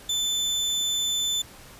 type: tone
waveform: 30% pulse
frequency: 3520 Hz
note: A7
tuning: in tune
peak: -21 dBFS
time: 0.09-1.42 s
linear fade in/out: 5 ms
effects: pink hiss -47 dBFS RMS until 1.79 s + resampled to 32000 Hz